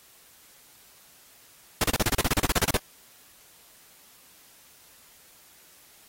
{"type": "noise bursts", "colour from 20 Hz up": "pink", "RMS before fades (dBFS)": -23, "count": 16, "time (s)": [1.81, 2.769], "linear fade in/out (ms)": 2, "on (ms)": 29, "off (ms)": 33, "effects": ["white hiss -55 dBFS RMS until 6.08 s", "AAC 48 kbps"]}